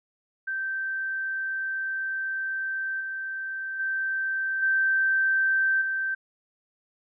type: tone with level steps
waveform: sine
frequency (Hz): 1558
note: G6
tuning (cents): -11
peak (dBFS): -27 / -30 / -25 / -20 / -25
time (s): 0.47-6.15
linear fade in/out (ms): 10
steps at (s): 3 / 3.79 / 4.62 / 5.81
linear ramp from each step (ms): 10
effects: none